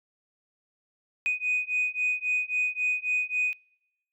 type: beating tone pair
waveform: sine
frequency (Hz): 2489 / 2492.7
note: D#7 / D#7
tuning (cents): 0 / +3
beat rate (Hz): 3.7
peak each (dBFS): -27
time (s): 1.26-3.53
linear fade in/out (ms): 0
effects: noise-tail reverb RT60 0.9 s tail -26 dB re dry + tanh soft clip ceiling -19 dBFS